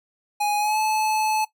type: tone with pitch glide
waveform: square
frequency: 830.6 to 864.4 Hz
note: G#5 to A5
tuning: 0 to -31 cents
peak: -21 dBFS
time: 0.4-1.45 s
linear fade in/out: 10 ms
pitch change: +69 cents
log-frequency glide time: 0.58-0.78 s
effects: noise-tail reverb RT60 0.1 s tail -17 dB re dry